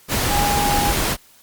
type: tone in noise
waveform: sine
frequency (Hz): 819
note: G#5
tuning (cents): -24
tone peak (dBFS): -19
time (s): 0.28-0.94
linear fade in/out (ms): 50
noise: pink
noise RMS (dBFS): -20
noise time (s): 0.08-1.17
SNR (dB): -2
effects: white hiss -51 dBFS RMS until 1.42 s + Opus 48 kbps